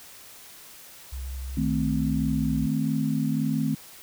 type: tone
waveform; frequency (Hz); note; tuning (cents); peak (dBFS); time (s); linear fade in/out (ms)
sine; 65.41; C2; 0; -31; 1.12-2.67; 10
type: chord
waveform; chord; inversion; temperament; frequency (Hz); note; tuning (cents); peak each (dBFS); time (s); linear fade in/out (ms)
sine; A diminished; second; equal; 155.56 / 220 / 261.6; Eb3 / A3 / C4; 0 / 0 / 0; -27; 1.57-3.75; 5
effects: white hiss -47 dBFS RMS until 4.02 s